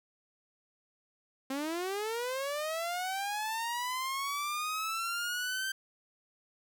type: linear sweep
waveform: sawtooth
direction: up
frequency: 261.6 to 1568 Hz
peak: -29 dBFS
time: 1.5-5.72 s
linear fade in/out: 5 ms
effects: none